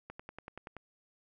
click train, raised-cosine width 0.5 ms, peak -29 dBFS, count 8, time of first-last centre 0.1-0.767 s, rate 10.5 Hz, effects none

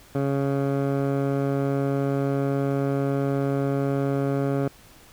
15% pulse tone with low-pass filter, 138.59 Hz, C#3, in tune, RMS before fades -24 dBFS, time 0.15-4.68 s, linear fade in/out 2 ms, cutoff 1000 Hz, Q 0.79, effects pink hiss -51 dBFS RMS until 5.12 s

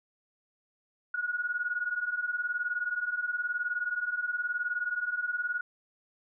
sine beating tone pair, 1438 / 1457 Hz, F#6 / F#6, -50 / -27 cents, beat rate 19 Hz, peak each -34 / -31 dBFS, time 1.14-5.61 s, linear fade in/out 5 ms, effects none

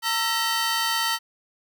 40% pulse tone cluster, 914 / 1332 / 1905 / 3087 / 4558 Hz, A#5 / E6 / A#6 / G7 / C#8, -34 / +18 / +37 / -27 / +47 cents, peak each -28 dBFS, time 0.02-1.19 s, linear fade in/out 50 ms, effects none

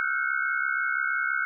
sine tone cluster, 1311 / 1415 / 1484 / 1550 / 2185 Hz, E6 / F6 / F#6 / G6 / C#7, -10 / +22 / +5 / -20 / -26 cents, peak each -34 / -31 / -29 / -29 / -34 dBFS, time 0-1.45 s, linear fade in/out 0 ms, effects none

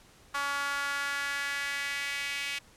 sawtooth tone with high-pass filter sweep, 282.3 Hz, C#4, 32 cents sharp, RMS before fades -33 dBFS, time 0.34-2.59 s, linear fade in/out 10 ms, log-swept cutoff 1200 to 2400 Hz, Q 3, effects pink hiss -58 dBFS RMS until 2.76 s + low-pass 11000 Hz 12 dB/octave

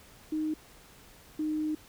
sine tone pair in turn, 310 / 307.7 Hz, D#4 / D#4, -6 / -19 cents, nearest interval unison, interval 13 cents, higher first, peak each -28 dBFS, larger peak neither, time 0.32-0.54 / 1.39-1.75 s, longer second, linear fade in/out 5 ms, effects pink hiss -55 dBFS RMS until 1.88 s

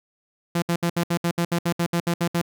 sawtooth tone bursts, 171.2 Hz, F3, 34 cents flat, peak -16 dBFS, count 14, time 0.55-2.416 s, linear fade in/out 5 ms, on 72 ms, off 66 ms, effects none

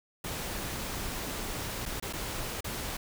pink noise with dropouts, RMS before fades -36 dBFS, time 0.24-2.97 s, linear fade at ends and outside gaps 5 ms, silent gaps 1.856-1.86 / 2-2.024 / 2.128-2.133 / 2.607-2.643 s, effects none

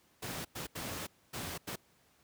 pink noise bursts at uneven times, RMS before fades -40 dBFS, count 5, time 0.22-0.45 / 0.55-0.67 / 0.75-1.07 / 1.33-1.58 / 1.67-1.76 s, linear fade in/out 10 ms, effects pink hiss -68 dBFS RMS until 2.23 s + high-pass 80 Hz 12 dB/octave

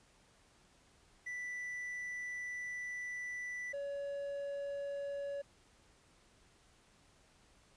triangle tone pair in turn, 1975.5 / 563.9 Hz, B6 / C#5, 0 / +30 cents, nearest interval octave + minor seventh, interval 2170 cents, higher first, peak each -38 / -36 dBFS, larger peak second, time 1.26-3.73 / 3.73-5.42 s, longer first, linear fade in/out 10 ms, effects pink hiss -67 dBFS RMS until 7.76 s + resampled to 22050 Hz

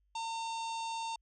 harmonic tone with a mistuned harmonic, 909 Hz, A#5, 44 cents flat, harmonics 1 / 3 / 4 / 5 / 6 / 7 / 8 / 9, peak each -36 / -47 / -47 / -50 / -56 / -53 / -58 / -55 dBFS, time 0.15-1.16 s, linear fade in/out 5 ms, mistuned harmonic 8, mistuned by -49 cents, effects added 50 Hz sine -70 dBFS peak until 1.21 s

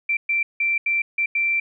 sine tone bursts at uneven times, 2349 Hz, D7, in tune, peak -18 dBFS, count 6, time 0.09-0.17 / 0.29-0.43 / 0.6-0.78 / 0.86-1.02 / 1.18-1.26 / 1.35-1.6 s, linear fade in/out 5 ms, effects none

